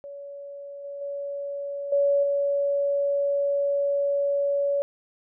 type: tone with level steps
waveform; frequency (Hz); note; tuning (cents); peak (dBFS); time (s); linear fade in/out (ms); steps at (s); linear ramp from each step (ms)
sine; 565; C#5; +33; -36 / -33 / -29 / -18 / -21; 0.04-4.82; 0; 0.84 / 1.01 / 1.92 / 2.23; 5
effects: none